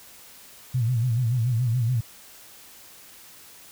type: tone with vibrato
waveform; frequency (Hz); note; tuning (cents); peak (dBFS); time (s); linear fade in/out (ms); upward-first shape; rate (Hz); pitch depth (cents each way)
sine; 120; B2; -49; -20; 0.74-2.01; 10; sine; 7; 130
effects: white hiss -48 dBFS RMS until 3.71 s